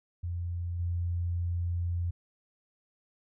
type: tone with level steps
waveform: sine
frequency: 86.8 Hz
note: F2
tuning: 10 cents flat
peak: -31 / -28 dBFS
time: 0.23-2.11 s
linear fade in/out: 10 ms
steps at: 0.79 s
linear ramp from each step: 10 ms
effects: none